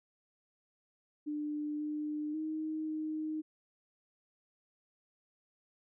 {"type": "tone with pitch steps", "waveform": "sine", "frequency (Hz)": [298.3, 300.8, 312.6, 310.7], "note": ["D4", "D4", "D#4", "D#4"], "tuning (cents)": [27, 42, 8, -2], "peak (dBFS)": -34, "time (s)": [1.26, 3.42], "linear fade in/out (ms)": 20, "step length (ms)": 540, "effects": []}